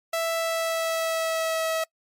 sawtooth tone with pitch glide, 660 to 646 Hz, E5 to E5, +2 to -35 cents, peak -20 dBFS, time 0.13-1.84 s, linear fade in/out 5 ms, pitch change -37 cents, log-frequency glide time 0.35-1.66 s, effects noise-tail reverb RT60 0.1 s tail -25 dB re dry + MP3 64 kbps

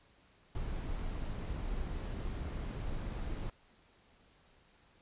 brown noise, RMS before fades -38 dBFS, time 0.55-3.5 s, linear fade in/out 2 ms, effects pink hiss -66 dBFS RMS until 5.01 s + resampled to 8000 Hz

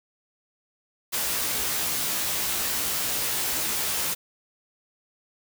white noise with comb filter, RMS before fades -27 dBFS, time 1.12-4.15 s, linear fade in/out 20 ms, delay 16 ms, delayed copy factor +0.9, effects none

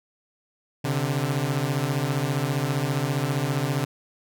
sawtooth beating tone pair, 131.5 / 146.5 Hz, C3 / D3, +9 / -4 cents, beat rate 15 Hz, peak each -22 dBFS, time 0.84-3.85 s, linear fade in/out 10 ms, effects none

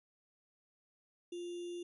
sine tone with sample-and-hold, 349.2 Hz, F4, in tune, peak -40 dBFS, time 1.32-1.83 s, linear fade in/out 5 ms, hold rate 3150 Hz, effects resampled to 24000 Hz

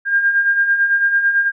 sine beating tone pair, 1600 / 1609 Hz, G6 / G6, +35 / +45 cents, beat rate 9 Hz, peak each -21 / -13 dBFS, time 0.05-1.52 s, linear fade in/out 50 ms, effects none

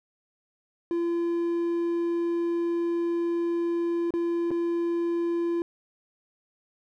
triangle tone with dropouts, 340.9 Hz, F4, 42 cents flat, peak -22 dBFS, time 0.91-5.62 s, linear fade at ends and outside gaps 1 ms, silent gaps 4.106-4.138 / 4.507-4.513 s, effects none

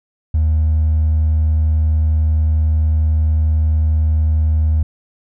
triangle tone with hard clipping, 77.78 Hz, D#2, in tune, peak -11 dBFS, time 0.34-4.83 s, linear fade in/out 5 ms, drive 2 dB, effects none

